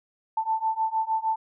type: beating tone pair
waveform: sine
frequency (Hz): 882 / 888.5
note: A5 / A5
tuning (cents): +4 / +17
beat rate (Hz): 6.5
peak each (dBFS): -27 / -26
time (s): 0.37-1.36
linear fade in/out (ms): 5
effects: none

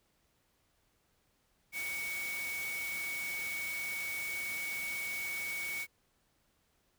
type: tone in noise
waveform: sine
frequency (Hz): 2238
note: C#7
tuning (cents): +16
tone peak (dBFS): -36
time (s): 1.72-5.87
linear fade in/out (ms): 50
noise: white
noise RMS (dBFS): -44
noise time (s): 1.72-5.87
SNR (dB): +5
effects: pink hiss -74 dBFS RMS until 6.98 s

